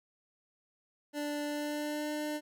25% pulse tone with pitch glide, 293.7 to 300.4 Hz, D4 to D4, 0 to +39 cents, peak -30 dBFS, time 1.13-2.41 s, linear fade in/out 50 ms, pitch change +39 cents, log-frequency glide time 1.45-2.11 s, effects none

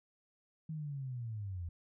sine linear sweep, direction down, 160.7 to 81.7 Hz, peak -38 dBFS, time 0.69-1.69 s, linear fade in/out 5 ms, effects none

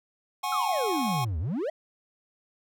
square chord, F# suspended second, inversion none, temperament equal with one note detuned, 740 / 830.6 / 1085.3 Hz, F#5 / G#5 / C#6, 0 / 0 / -37 cents, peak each -34 / -33 / -32 dBFS, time 0.43-1.25 s, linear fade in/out 10 ms
triangle exponential two-way sweep, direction down then up, 1377 to 73.42 to 675 Hz, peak -25 dBFS, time 0.52-1.7 s, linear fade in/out 5 ms, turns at 1.39 s
effects none

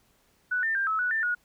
sine tone with pitch steps, 1483 / 1798 / 1590 / 1298 / 1475 / 1783 / 1450 Hz, F#6 / A6 / G6 / E6 / F#6 / A6 / F#6, +4 / +37 / +24 / -27 / -6 / +22 / -35 cents, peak -24 dBFS, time 0.51-1.35 s, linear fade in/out 10 ms, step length 120 ms, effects pink hiss -66 dBFS RMS until 1.44 s

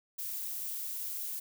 violet noise, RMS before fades -38 dBFS, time 0.18-1.4 s, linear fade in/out 10 ms, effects none

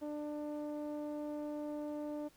sawtooth tone with low-pass filter, 297.5 Hz, D4, 22 cents sharp, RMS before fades -41 dBFS, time 0.01-2.29 s, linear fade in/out 20 ms, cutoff 640 Hz, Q 1.6, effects pink hiss -66 dBFS RMS until 2.36 s

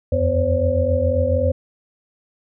sine tone cluster, 81.5 / 88.9 / 250.7 / 519 / 563 Hz, E2 / F2 / B3 / C5 / C#5, -19 / +31 / +26 / -14 / +27 cents, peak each -25 / -20 / -27 / -20 / -22 dBFS, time 0.12-1.52 s, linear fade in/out 5 ms, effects none

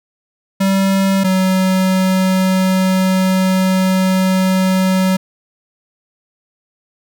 square tone pair in turn, 193.7 / 187.64 Hz, G3 / F#3, -20 / +25 cents, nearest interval minor second, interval 55 cents, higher first, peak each -12 dBFS, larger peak neither, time 0.6-1.24 / 1.24-5.17 s, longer second, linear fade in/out 10 ms, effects none

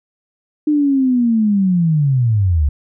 sine linear sweep, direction down, 304.8 to 67.6 Hz, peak -11 dBFS, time 0.67-2.69 s, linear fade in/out 5 ms, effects none

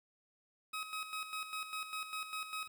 20% pulse tone with tremolo, 1270 Hz, D#6, 35 cents sharp, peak -33 dBFS, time 0.73-2.68 s, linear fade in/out 10 ms, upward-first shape square, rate 5 Hz, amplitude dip 60%, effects 10-bit

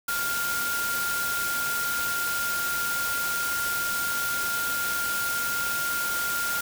sine tone in noise, 1402 Hz, F6, 6 cents sharp, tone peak -27 dBFS, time 0.08-6.61 s, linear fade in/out 5 ms, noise white, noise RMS -31 dBFS, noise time 0.08-6.61 s, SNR +1 dB, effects none

